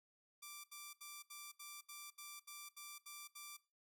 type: tone bursts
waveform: 5% pulse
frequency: 1174.7 Hz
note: D6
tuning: in tune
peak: -39 dBFS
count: 11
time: 0.42-3.57 s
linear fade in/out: 10 ms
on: 220 ms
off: 73 ms
effects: noise-tail reverb RT60 0.3 s tail -18 dB re dry